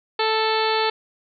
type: harmonic tone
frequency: 440 Hz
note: A4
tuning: in tune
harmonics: 1 / 2 / 3 / 4 / 5 / 6 / 7 / 8 / 9 / 10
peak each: -23 / -23 / -28 / -30 / -32 / -31 / -34 / -31 / -33 / -30 dBFS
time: 0.19-0.9 s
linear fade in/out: 5 ms
effects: none